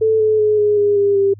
sine tone with pitch steps, 440 / 432.2 / 424.5 / 417 / 409.6 / 402.3 / 395.2 Hz, A4 / A4 / G#4 / G#4 / G#4 / G4 / G4, 0 / -31 / +38 / +7 / -24 / +45 / +14 cents, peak -11 dBFS, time 0.01-1.34 s, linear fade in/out 10 ms, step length 190 ms, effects added 103 Hz sine -36 dBFS peak until 1.39 s

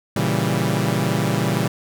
sawtooth chord, A# diminished seventh, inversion none, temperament equal, 116.54 / 138.59 / 164.81 / 196 Hz, A#2 / C#3 / E3 / G3, 0 / 0 / 0 / 0 cents, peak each -20 dBFS, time 0.16-1.68 s, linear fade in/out 5 ms, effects none

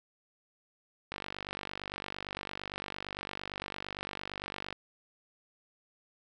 click train, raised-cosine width 0.3 ms, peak -21 dBFS, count 177, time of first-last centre 1.12-4.727 s, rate 48.8 Hz, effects none

